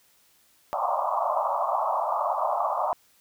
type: band-pass noise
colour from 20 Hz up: pink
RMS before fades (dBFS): -26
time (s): 0.73-2.93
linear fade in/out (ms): 0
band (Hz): 590 to 1200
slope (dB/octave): 96
effects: white hiss -62 dBFS RMS until 3.2 s